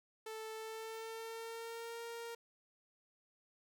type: tone with pitch glide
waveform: sawtooth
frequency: 440 to 465.4 Hz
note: A4 to A#4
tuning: 0 to -3 cents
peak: -40 dBFS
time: 0.26-2.35 s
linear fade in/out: 5 ms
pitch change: +97 cents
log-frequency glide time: 0.54-2.03 s
effects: none